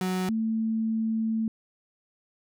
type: tone pair in turn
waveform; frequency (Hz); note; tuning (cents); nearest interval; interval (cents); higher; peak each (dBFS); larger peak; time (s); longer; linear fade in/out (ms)
35% pulse / sine; 185 / 222.5; F#3 / A3; 0 / +20; minor third; 320; second; -24; neither; 0.01-0.29 / 0.29-1.48; second; 2
effects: none